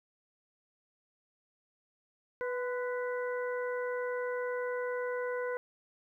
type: harmonic tone with a mistuned harmonic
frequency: 493.9 Hz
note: B4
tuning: in tune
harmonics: 1 / 2 / 3 / 4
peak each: -33 / -42 / -41 / -46 dBFS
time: 2.41-5.57 s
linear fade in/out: 0 ms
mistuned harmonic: 2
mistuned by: +41 cents
effects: 12-bit